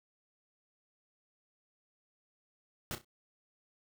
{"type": "noise with echo", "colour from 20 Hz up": "pink", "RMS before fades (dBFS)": -38, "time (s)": [2.91, 2.95], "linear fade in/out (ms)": 0, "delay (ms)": 32, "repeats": 3, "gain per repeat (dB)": -11, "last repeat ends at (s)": 3.046, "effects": []}